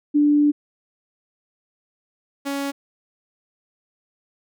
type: tone pair in turn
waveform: sine / sawtooth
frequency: 293.7 / 279.1 Hz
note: D4 / C#4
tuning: 0 / +12 cents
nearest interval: minor second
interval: 88 cents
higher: first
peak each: -13 / -20 dBFS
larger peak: first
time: 0.14-0.52 / 2.45-2.72 s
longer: first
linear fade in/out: 20 ms
effects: none